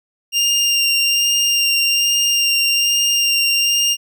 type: tone with vibrato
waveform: 25% pulse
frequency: 2794 Hz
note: F7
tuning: in tune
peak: -10 dBFS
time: 0.32-3.97 s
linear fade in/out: 50 ms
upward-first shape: sine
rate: 1.2 Hz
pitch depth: 11 cents each way
effects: none